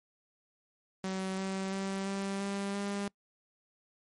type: tone with pitch steps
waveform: sawtooth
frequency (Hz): 189.6 / 191.8 / 194.03 / 196.29 / 198.57 / 200.9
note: F#3 / G3 / G3 / G3 / G3 / G3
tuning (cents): +43 / -37 / -17 / +3 / +23 / +43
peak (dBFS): -29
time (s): 1.04-3.08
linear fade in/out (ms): 2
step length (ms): 340
effects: noise-tail reverb RT60 0.1 s tail -25 dB re dry + MP3 48 kbps